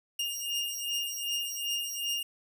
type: beating tone pair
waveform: sawtooth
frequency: 2826 / 2828.6 Hz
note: F7 / F7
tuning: +20 / +21 cents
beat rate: 2.6 Hz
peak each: -31 dBFS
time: 0.19-2.23 s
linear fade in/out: 5 ms
effects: none